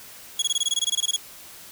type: tone bursts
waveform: 25% pulse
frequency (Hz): 3335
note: G#7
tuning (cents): +7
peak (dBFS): -16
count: 15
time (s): 0.39-1.164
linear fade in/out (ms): 5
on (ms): 32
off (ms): 21
effects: white hiss -44 dBFS RMS until 1.71 s